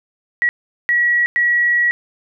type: tone bursts at uneven times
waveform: sine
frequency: 1922 Hz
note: B6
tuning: 48 cents flat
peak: -12 dBFS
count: 3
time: 0.42-0.49 / 0.89-1.26 / 1.36-1.91 s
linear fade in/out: 0 ms
effects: none